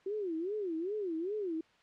sine tone with vibrato, 370 Hz, F#4, in tune, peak -33 dBFS, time 0.06-1.61 s, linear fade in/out 5 ms, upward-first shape sine, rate 2.5 Hz, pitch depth 260 cents each way, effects white hiss -65 dBFS RMS until 1.82 s + low-pass 3000 Hz 12 dB/octave

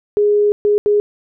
sine tone bursts at uneven times, 414.4 Hz, G#4, 4 cents flat, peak -10 dBFS, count 3, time 0.17-0.52 / 0.65-0.78 / 0.86-1 s, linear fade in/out 0 ms, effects none

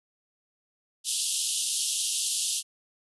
white band-pass noise, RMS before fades -29 dBFS, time 1.04-2.63 s, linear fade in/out 50 ms, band 2800 to 11000 Hz, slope 96 dB/octave, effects none

